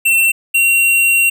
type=tone pair in turn; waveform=square; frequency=2703 / 2745 Hz; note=E7 / F7; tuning=+43 / -31 cents; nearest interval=unison; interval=26 cents; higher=second; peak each=-10 dBFS; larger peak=neither; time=0.05-0.32 / 0.54-1.3 s; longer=second; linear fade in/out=10 ms; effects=none